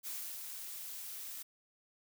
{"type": "noise with ADSR envelope", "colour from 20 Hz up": "blue", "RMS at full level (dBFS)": -41, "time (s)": [0.03, 1.43], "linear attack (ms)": 40, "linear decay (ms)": 300, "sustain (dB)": -4, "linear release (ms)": 11, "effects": []}